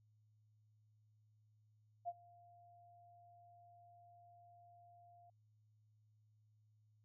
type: tone with ADSR envelope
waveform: sine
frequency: 698 Hz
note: F5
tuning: 1 cent flat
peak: -38 dBFS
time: 2.05-5.3 s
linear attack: 33 ms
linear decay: 41 ms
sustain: -24 dB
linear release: 4 ms
effects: added 107 Hz sine -70 dBFS peak until 7.04 s